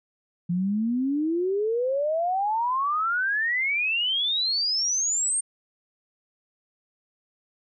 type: exponential sweep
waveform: sine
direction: up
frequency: 170 to 8800 Hz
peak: -22 dBFS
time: 0.49-5.41 s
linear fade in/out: 10 ms
effects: none

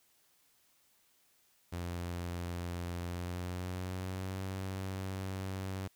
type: tone with pitch glide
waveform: sawtooth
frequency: 87.31 to 95.21 Hz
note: F2 to G2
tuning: 0 to -50 cents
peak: -33 dBFS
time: 1.72-5.88 s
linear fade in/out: 10 ms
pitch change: +150 cents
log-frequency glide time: 3.05-4.4 s
effects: white hiss -70 dBFS RMS until 5.95 s

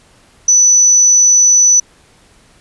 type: tone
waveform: sine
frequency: 5970 Hz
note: F#8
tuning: 15 cents sharp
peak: -5 dBFS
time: 0.48-1.8 s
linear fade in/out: 5 ms
effects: pink hiss -48 dBFS RMS until 2.6 s + resampled to 24000 Hz

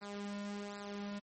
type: tone with flanger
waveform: sawtooth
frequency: 203.4 Hz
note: G#3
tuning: 36 cents flat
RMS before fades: -43 dBFS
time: 0.01-1.2 s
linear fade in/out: 20 ms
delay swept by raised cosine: 0.32 to 2.52 ms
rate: 1.3 Hz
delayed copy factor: -0.55
effects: MP3 32 kbps

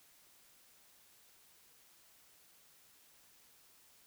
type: silence
effects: white hiss -65 dBFS RMS until 4.06 s

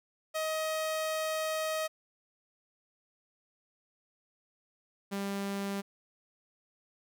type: tone pair in turn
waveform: sawtooth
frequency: 630 / 198.44 Hz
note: D#5 / G3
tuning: +21 / +21 cents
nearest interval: octave + minor sixth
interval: 2000 cents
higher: first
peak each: -27 / -29 dBFS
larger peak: first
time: 0.34-1.88 / 5.11-5.82 s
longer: first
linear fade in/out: 20 ms
effects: none

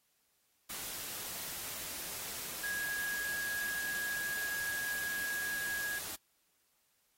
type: tone in noise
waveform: sine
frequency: 1652 Hz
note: G#6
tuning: 10 cents flat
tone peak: -35 dBFS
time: 2.63-5.99 s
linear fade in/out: 10 ms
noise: white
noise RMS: -42 dBFS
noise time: 0.69-6.16 s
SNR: +4 dB
effects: white hiss -75 dBFS RMS until 7.17 s + AAC 48 kbps

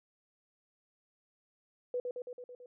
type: tone with echo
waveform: sine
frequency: 493.9 Hz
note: B4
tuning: in tune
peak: -31 dBFS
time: 1.94-2 s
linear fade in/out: 2 ms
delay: 110 ms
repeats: 6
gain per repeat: -3 dB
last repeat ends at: 2.66 s
effects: none

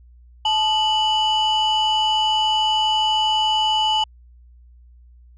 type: tone pair together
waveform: sine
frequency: 867.1 / 2965 Hz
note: A5 / F#7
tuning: -26 / +3 cents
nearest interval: octave + major sixth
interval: 2129 cents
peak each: -17 dBFS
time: 0.45-4.04 s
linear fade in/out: 5 ms
effects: tanh soft clip ceiling -13 dBFS + added 60 Hz sine -45 dBFS peak until 5.37 s

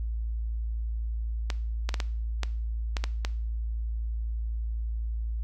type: clicks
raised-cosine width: 0.2 ms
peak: -13 dBFS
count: 8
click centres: 1.502 / 1.891 / 1.942 / 2.002 / 2.433 / 2.968 / 3.04 / 3.249 s
effects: noise-tail reverb RT60 0.5 s tail -18 dB re dry + added 56 Hz sine -28 dBFS peak until 5.43 s

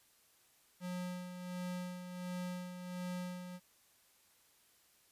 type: tone with tremolo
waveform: square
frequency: 180 Hz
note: F#3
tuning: 47 cents flat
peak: -39 dBFS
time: 0.8-3.6 s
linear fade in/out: 50 ms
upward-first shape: sine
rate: 1.4 Hz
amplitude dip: 55%
effects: white hiss -69 dBFS RMS until 5.11 s + resampled to 32000 Hz

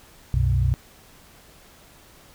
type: tone cluster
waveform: sine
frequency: 65.6 / 94.5 / 125.8 Hz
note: C2 / F#2 / B2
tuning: +5 / +37 / +32 cents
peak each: -21 / -23 / -22 dBFS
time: 0.34-0.74 s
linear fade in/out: 0 ms
effects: pink hiss -51 dBFS RMS until 2.34 s

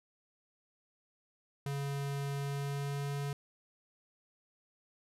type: tone with pitch glide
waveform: square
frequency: 140.4 to 141.7 Hz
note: C#3 to C#3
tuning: +22 to +38 cents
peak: -35 dBFS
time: 1.66-3.33 s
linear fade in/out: 2 ms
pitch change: +16 cents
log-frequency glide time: 2.36-3.16 s
effects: resampled to 32000 Hz

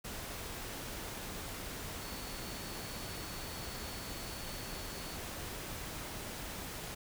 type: tone in noise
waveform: sine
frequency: 4435 Hz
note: C#8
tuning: in tune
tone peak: -52 dBFS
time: 2.01-5.17 s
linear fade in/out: 10 ms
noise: pink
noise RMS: -43 dBFS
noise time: 0.04-6.95 s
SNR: -12 dB
effects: none

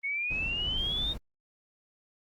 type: exponential sweep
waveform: sine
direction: up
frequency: 2188 to 3729 Hz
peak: -29 dBFS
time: 0.03-1.14 s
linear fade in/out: 20 ms
type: noise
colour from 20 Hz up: brown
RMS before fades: -37 dBFS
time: 0.3-1.18 s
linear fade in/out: 10 ms
effects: Opus 24 kbps

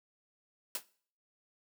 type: noise with exponential decay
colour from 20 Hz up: white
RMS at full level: -31 dBFS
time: 0.75-0.84 s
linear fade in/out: 2 ms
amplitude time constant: 19 ms
effects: noise-tail reverb RT60 0.5 s tail -20 dB re dry + high-pass 200 Hz 12 dB/octave

